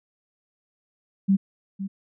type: tone with echo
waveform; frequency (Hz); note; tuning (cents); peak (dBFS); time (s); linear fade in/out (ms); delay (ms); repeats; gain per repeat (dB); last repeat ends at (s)
sine; 194.8; G3; -11; -15; 1.28-1.37; 20; 510; 1; -12; 1.88
effects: none